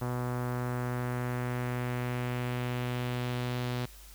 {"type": "tone with low-pass filter sweep", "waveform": "sawtooth", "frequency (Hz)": 123.47, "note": "B2", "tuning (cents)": 0, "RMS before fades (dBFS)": -33, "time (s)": [0.01, 3.86], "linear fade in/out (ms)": 10, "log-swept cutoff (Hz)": [1200, 4200], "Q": 1.5, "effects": ["added 50 Hz sine -50 dBFS peak until 4.14 s", "white hiss -54 dBFS RMS until 4.14 s"]}